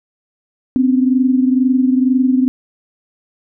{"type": "tone pair together", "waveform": "sine", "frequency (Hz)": [254.6, 276.7], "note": ["C4", "C#4"], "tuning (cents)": [-47, -3], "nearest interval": "minor second", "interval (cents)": 144, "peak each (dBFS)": [-11, -17], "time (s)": [0.76, 2.48], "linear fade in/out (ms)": 0, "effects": []}